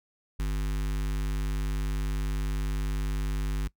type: tone with notch filter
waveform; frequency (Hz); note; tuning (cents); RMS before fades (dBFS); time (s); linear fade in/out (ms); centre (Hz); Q
square; 50; G1; +35; -29; 0.39-3.68; 10; 630; 0.9
effects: noise-tail reverb RT60 0.1 s tail -20 dB re dry